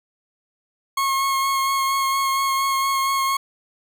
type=tone with vibrato; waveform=40% pulse; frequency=1086 Hz; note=C#6; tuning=36 cents flat; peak=-18 dBFS; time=0.97-3.37 s; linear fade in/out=5 ms; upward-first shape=sine; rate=4.3 Hz; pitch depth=14 cents each way; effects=none